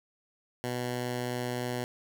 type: tone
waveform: 10% pulse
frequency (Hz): 123.47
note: B2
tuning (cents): 0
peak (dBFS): -23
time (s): 0.64-1.84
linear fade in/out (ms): 0
effects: none